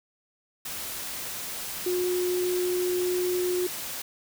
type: tone in noise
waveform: sine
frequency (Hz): 360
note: F#4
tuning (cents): -47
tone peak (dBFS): -24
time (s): 1.86-3.67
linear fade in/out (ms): 5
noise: white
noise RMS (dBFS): -35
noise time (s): 0.65-4.02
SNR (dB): +8
effects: none